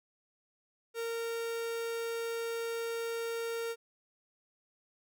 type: tone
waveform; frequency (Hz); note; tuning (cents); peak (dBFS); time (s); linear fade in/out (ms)
45% pulse; 461.3; A#4; -18; -34; 0.94-3.76; 50
effects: none